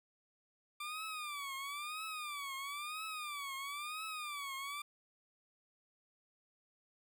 20% pulse tone with vibrato, 1181 Hz, D6, 9 cents sharp, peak -36 dBFS, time 0.8-4.82 s, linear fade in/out 5 ms, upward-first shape triangle, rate 1 Hz, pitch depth 170 cents each way, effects none

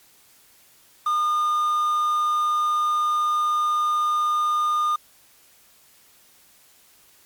triangle tone with quantisation, 1216 Hz, D#6, 40 cents flat, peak -17 dBFS, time 1.06-4.96 s, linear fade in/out 5 ms, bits 7, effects white hiss -55 dBFS RMS until 7.25 s + MP3 96 kbps

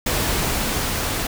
pink noise with level ramp, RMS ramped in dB -21 to -24 dBFS, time 0.06-1.27 s, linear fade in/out 5 ms, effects none

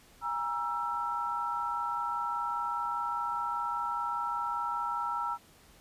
sine tone cluster, 820 / 945 / 1333 Hz, G#5 / A#5 / E6, -22 / +23 / +19 cents, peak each -39 / -34 / -33 dBFS, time 0.21-5.38 s, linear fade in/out 50 ms, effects pink hiss -59 dBFS RMS until 5.8 s + resampled to 32000 Hz

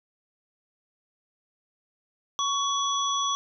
sine tone cluster, 1117 / 3370 / 5920 Hz, C#6 / G#7 / F#8, +13 / +25 / 0 cents, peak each -26 / -29 / -32 dBFS, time 2.39-3.35 s, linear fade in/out 0 ms, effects none

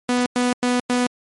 sawtooth tone bursts, 246.9 Hz, B3, in tune, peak -13 dBFS, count 4, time 0.09-1.067 s, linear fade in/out 2 ms, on 170 ms, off 99 ms, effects MP3 48 kbps

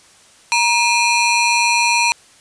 sawtooth ring-modulated tone, 1685 Hz, G#6, 25 cents sharp, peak -6 dBFS, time 0.52-2.12 s, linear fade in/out 0 ms, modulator 739 Hz, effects white hiss -48 dBFS RMS until 2.4 s + resampled to 22050 Hz

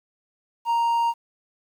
triangle tone, 932.3 Hz, A#5, in tune, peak -17 dBFS, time 0.65-1.14 s, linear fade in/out 50 ms, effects 9-bit

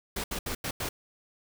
pink noise bursts at uneven times, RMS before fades -33 dBFS, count 5, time 0.16-0.24 / 0.31-0.39 / 0.46-0.55 / 0.64-0.71 / 0.8-0.89 s, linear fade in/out 5 ms, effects none

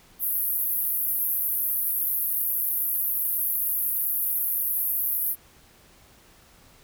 white band-pass noise, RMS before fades -26 dBFS, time 0.19-5.36 s, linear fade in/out 50 ms, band 11000 to 16000 Hz, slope 96 dB/octave, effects pink hiss -55 dBFS RMS until 6.83 s

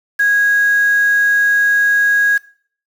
sine tone with quantisation, 1650 Hz, G#6, 12 cents flat, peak -10 dBFS, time 0.19-2.38 s, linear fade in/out 10 ms, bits 5, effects noise-tail reverb RT60 0.5 s tail -20 dB re dry

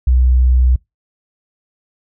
sine tone, 62.8 Hz, B1, 30 cents sharp, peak -8 dBFS, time 0.07-0.76 s, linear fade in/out 5 ms, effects noise-tail reverb RT60 0.2 s tail -25 dB re dry

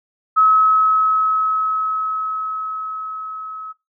sine tone with level ramp, 1285 Hz, E6, 45 cents flat, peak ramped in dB -9 to -29 dBFS, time 0.36-3.73 s, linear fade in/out 20 ms, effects noise-tail reverb RT60 0.2 s tail -19 dB re dry

